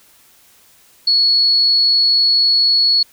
sine tone, 4376 Hz, C#8, 23 cents flat, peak -10 dBFS, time 1.07-3.03 s, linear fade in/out 5 ms, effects white hiss -50 dBFS RMS until 3.12 s

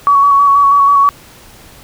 sine tone with vibrato, 1126 Hz, C#6, 27 cents sharp, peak -5 dBFS, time 0.07-1.09 s, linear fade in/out 0 ms, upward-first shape square, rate 6.2 Hz, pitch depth 19 cents each way, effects pink hiss -39 dBFS RMS until 1.83 s

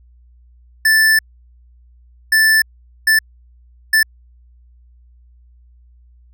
square tone bursts at uneven times, 1760 Hz, A6, in tune, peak -10 dBFS, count 4, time 0.85-1.19 / 2.32-2.62 / 3.07-3.19 / 3.93-4.03 s, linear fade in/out 5 ms, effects added 60 Hz sine -45 dBFS peak until 6.33 s

